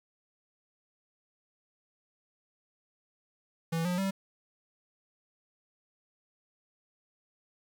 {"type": "tone with pitch steps", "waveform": "square", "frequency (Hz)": [164.81, 178.69, 193.74], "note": ["E3", "F3", "G3"], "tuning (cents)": [0, 40, -20], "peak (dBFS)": -29, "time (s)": [3.72, 4.11], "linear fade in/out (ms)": 10, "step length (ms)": 130, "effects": ["10-bit"]}